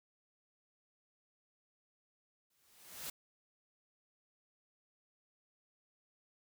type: noise with exponential growth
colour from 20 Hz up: white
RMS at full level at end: -41 dBFS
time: 2.5-3.1 s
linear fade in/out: 5 ms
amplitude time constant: 130 ms
effects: none